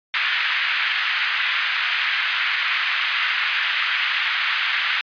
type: band-pass noise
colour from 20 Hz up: pink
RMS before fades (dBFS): -22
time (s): 0.14-5.01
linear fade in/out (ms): 0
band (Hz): 1500 to 3200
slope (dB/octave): 24
effects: resampled to 11025 Hz